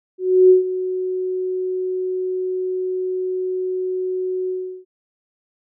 sine tone with ADSR envelope, 370 Hz, F#4, in tune, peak -6 dBFS, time 0.18-4.85 s, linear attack 320 ms, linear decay 130 ms, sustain -14 dB, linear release 360 ms, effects none

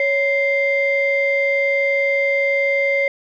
sine tone pair together, 554.4 / 2093 Hz, C#5 / C7, 0 / 0 cents, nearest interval octave + major seventh, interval 2300 cents, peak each -17 dBFS, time 0-3.08 s, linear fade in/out 2 ms, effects tanh soft clip ceiling -9 dBFS

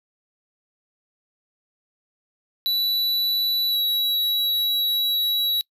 square tone with pitch glide, 3951 to 3899 Hz, B7 to B7, 0 to -23 cents, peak -20 dBFS, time 2.66-5.61 s, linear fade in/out 0 ms, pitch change -23 cents, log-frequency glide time 3.69-3.77 s, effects noise-tail reverb RT60 0.1 s tail -24 dB re dry

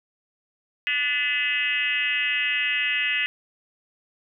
sine tone with frequency modulation, 2294 Hz, D7, 41 cents flat, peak -21 dBFS, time 0.87-3.26 s, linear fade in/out 0 ms, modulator 274 Hz, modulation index 2.2, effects none

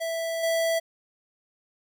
square tone with level steps, 659.3 Hz, E5, in tune, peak -28 / -23 dBFS, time 0-0.8 s, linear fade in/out 20 ms, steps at 0.43 s, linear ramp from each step 5 ms, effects none

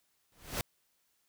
pink noise with exponential growth, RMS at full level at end -30 dBFS, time 0.32-0.61 s, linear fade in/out 1 ms, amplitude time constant 61 ms, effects white hiss -75 dBFS RMS until 1.28 s

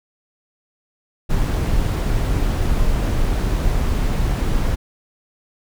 brown noise, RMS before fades -18 dBFS, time 1.29-4.76 s, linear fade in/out 20 ms, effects none

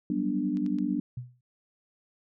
sine chord, G major seventh, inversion third, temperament equal with one note detuned, 185 / 196 / 244.2 / 293.7 Hz, F#3 / G3 / B3 / D4, 0 / 0 / -19 / 0 cents, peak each -35 / -32 / -31 / -29 dBFS, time 0.1-1 s, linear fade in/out 2 ms
clicks, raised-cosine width 0.2 ms, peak -33 dBFS, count 3, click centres 0.571 / 0.663 / 0.786 s
sine tone with exponential decay, 123.47 Hz, B2, in tune, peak -30 dBFS, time 1.17-1.41 s, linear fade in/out 5 ms, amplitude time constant 51 ms
effects none

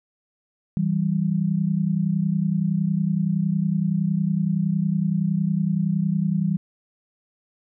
sine tone pair together, 162.71 / 193.5 Hz, E3 / G3, -22 / -22 cents, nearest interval minor third, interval 300 cents, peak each -22 dBFS, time 0.77-6.57 s, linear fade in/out 0 ms, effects none

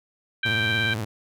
harmonic tone, 784 Hz, G5, in tune, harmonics 2 / 3 / 4 / 5, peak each -24 / -28 / -30 / -32 dBFS, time 0.43-0.94 s, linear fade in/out 5 ms
sawtooth tone with vibrato, 110 Hz, A2, in tune, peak -23 dBFS, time 0.45-1.05 s, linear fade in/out 10 ms, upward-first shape square, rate 17 Hz, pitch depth 110 cents each way
effects none

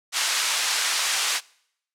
white band-pass noise, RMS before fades -24 dBFS, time 0.12-1.41 s, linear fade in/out 50 ms, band 990 to 6900 Hz, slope 12 dB/octave, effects noise-tail reverb RT60 0.7 s tail -24 dB re dry + low-pass 12000 Hz 12 dB/octave

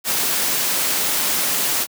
white noise, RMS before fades -20 dBFS, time 0.04-1.87 s, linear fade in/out 50 ms, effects high-pass 150 Hz 12 dB/octave

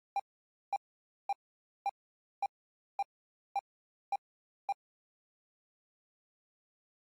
triangle tone bursts, 797 Hz, G5, 28 cents sharp, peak -27 dBFS, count 9, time 0.16-4.724 s, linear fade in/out 2 ms, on 36 ms, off 530 ms, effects AAC 64 kbps

